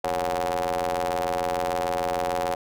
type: ring-modulated tone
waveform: sawtooth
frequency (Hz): 86.7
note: F2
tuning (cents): -12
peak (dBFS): -17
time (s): 0.04-2.55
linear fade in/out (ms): 5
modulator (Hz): 641
effects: none